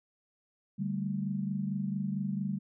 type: chord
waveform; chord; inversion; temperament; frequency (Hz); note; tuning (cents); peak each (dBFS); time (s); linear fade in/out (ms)
sine; D suspended fourth; none; just; 146.83 / 195.78 / 220.2; D3 / G3 / A3; 0 / -2 / +2; -37 / -32 / -38; 0.78-2.59; 20
effects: none